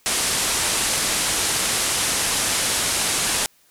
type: low-pass noise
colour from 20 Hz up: white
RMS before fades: -22 dBFS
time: 0.06-3.46 s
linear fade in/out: 0 ms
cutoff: 11000 Hz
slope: 48 dB/octave
effects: white hiss -58 dBFS RMS until 3.7 s